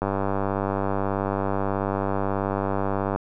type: click train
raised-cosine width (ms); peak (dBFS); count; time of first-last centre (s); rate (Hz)
1; -11; 310; 0.02-3.16; 98.4
effects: none

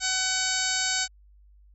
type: harmonic tone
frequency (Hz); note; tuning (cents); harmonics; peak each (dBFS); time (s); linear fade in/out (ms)
753; F#5; +30; 1 / 2 / 3 / 4 / 5 / 6 / 7 / 8 / 9 / 10; -37 / -31 / -35 / -36 / -34 / -31 / -36 / -34 / -35 / -31; 0-1.08; 50
effects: added 50 Hz sine -52 dBFS peak until 1.74 s

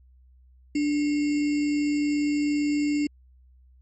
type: tone with sample-and-hold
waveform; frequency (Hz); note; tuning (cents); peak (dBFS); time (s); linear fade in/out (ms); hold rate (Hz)
sine; 293.7; D4; 0; -21; 0.75-3.07; 5; 2450
effects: added 63 Hz sine -52 dBFS peak until 3.81 s + MP3 32 kbps

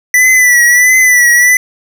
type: tone with vibrato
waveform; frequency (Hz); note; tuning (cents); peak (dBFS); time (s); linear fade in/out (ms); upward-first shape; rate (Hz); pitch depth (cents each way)
square; 1975.5; B6; 0; -5; 0.14-1.57; 2; triangle; 1.5; 65
effects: none

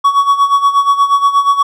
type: tone with tremolo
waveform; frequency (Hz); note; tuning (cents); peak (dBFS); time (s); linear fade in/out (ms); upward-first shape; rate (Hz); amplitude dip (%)
triangle; 1123; C#6; +22; -3; 0.04-1.63; 10; sine; 8.4; 75
effects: none

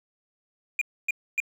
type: tone bursts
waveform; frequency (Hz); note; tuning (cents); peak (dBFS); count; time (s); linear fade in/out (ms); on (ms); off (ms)
triangle; 2420; D#7; -49; -20; 3; 0.79-1.402; 2; 24; 270
effects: none

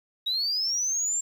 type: linear sweep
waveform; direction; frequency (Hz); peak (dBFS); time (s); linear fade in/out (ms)
sine; up; 3788 to 7459; -23; 0.26-1.21; 10
effects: tanh soft clip ceiling -21 dBFS + 9-bit

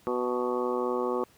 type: harmonic tone with a mistuned harmonic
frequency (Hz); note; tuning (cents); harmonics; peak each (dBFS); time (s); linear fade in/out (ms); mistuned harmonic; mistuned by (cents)
123.7; B2; +3; 2 / 3 / 4 / 5 / 6 / 7 / 8 / 9 / 10; -35 / -30 / -31 / -42 / -42 / -37 / -45 / -35 / -43; 0.07-1.24; 0; 7; +17
effects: pink hiss -60 dBFS RMS until 1.37 s + high-pass 60 Hz 12 dB/octave

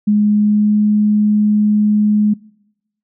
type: tone with pitch glide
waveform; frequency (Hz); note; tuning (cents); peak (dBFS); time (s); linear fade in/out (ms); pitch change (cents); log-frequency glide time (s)
sine; 208.8 to 210; G#3 to G#3; +10 to +19; -9; 0.07-2.34; 10; +9; 0.32-0.75
effects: noise-tail reverb RT60 0.9 s tail -24 dB re dry

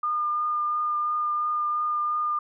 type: tone with vibrato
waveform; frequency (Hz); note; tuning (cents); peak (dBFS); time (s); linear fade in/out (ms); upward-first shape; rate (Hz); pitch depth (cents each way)
sine; 1210; D#6; -49; -23; 0.03-2.39; 5; triangle; 2.9; 14
effects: none

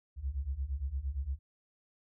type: beating tone pair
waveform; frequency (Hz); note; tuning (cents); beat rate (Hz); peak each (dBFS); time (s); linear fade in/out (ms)
sine; 63.3 / 72; B1 / D2; +43 / -34; 8.7; -37 / -35; 0.16-1.39; 50
effects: none

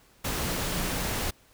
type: tone in noise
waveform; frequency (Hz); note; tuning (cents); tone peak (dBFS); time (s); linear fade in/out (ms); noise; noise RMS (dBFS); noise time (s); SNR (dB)
sine; 179.9; F#3; -48; -38; 0.46-1.05; 10; pink; -30; 0.24-1.31; -11
effects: pink hiss -60 dBFS RMS until 1.53 s

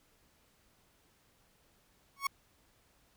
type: tone with exponential growth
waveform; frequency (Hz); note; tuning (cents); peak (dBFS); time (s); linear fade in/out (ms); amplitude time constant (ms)
30% pulse; 1107; C#6; -3; -24; 2.16-2.27; 5; 22
effects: pink hiss -69 dBFS RMS until 3.16 s

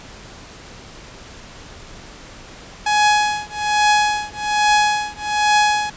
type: tone with tremolo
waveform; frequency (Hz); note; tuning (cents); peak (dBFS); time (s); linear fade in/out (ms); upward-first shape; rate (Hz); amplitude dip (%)
sawtooth; 839; G#5; +17; -7; 2.86-5.9; 5; triangle; 1.2; 100
effects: pink hiss -39 dBFS RMS until 5.96 s + resampled to 16000 Hz

